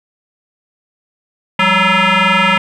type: tone with frequency modulation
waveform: sine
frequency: 554.4 Hz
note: C#5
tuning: in tune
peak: -7 dBFS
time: 1.59-2.58 s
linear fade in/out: 5 ms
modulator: 377 Hz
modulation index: 6.2
effects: tanh soft clip ceiling -6 dBFS + 8-bit